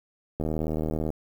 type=click train; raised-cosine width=2 ms; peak=-16 dBFS; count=56; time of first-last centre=0.4-1.103 s; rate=78.2 Hz; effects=8-bit